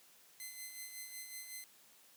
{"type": "tone with tremolo", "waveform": "5% pulse", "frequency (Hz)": 2050, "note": "C7", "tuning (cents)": -36, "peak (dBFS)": -34, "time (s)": [0.4, 1.64], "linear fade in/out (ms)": 0, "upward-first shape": "sine", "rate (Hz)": 5.4, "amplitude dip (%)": 50, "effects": ["white hiss -64 dBFS RMS until 2.16 s", "high-pass 150 Hz 12 dB/octave"]}